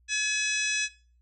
harmonic tone with a mistuned harmonic, 850 Hz, G#5, 40 cents sharp, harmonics 2 / 3 / 4 / 5 / 6 / 7 / 8 / 9 / 10, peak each -31 / -30 / -36 / -38 / -38 / -32 / -44 / -38 / -45 dBFS, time 0.08-0.89 s, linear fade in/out 50 ms, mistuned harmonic 5, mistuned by -99 cents, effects noise-tail reverb RT60 0.4 s tail -19 dB re dry + added 60 Hz sine -60 dBFS peak until 1.21 s

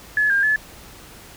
sine tone with pitch steps, 1709 / 1606 / 1723 Hz, G#6 / G6 / A6, +49 / +41 / -37 cents, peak -15 dBFS, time 0.17-0.56 s, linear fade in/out 2 ms, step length 130 ms, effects pink hiss -43 dBFS RMS until 1.36 s

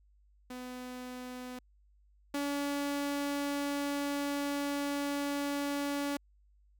sawtooth tone pair in turn, 250.9 / 284.8 Hz, B3 / C#4, +28 / +47 cents, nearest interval major second, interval 219 cents, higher second, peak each -37 / -28 dBFS, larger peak second, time 0.5-1.59 / 2.34-6.17 s, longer second, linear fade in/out 5 ms, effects added 50 Hz sine -62 dBFS peak until 6.79 s

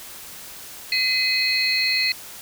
sine tone cluster, 2037 / 2524 / 4138 / 4360 Hz, C7 / D#7 / C8 / C#8, -47 / +24 / -20 / -29 cents, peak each -24 dBFS, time 0.92-2.12 s, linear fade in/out 2 ms, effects white hiss -39 dBFS RMS until 2.41 s

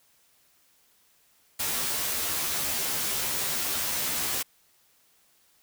white noise with comb filter, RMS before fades -29 dBFS, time 1.59-4.43 s, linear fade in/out 10 ms, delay 13 ms, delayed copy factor +0.9, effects white hiss -64 dBFS RMS until 5.62 s

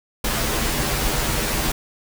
pink noise with comb filter, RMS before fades -22 dBFS, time 0.24-1.72 s, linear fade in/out 5 ms, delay 11 ms, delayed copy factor -0.9, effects none

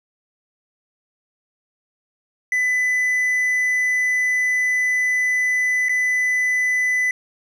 triangle tone with dropouts, 2000 Hz, B6, 21 cents sharp, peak -15 dBFS, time 2.52-7.11 s, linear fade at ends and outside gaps 2 ms, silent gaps 5.886-5.893 s, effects resampled to 32000 Hz

